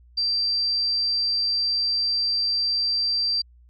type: tone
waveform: sine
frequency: 4699 Hz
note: D8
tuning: in tune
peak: -20 dBFS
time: 0.17-3.42 s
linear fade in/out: 10 ms
effects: added 60 Hz sine -49 dBFS peak until 3.69 s + MP3 48 kbps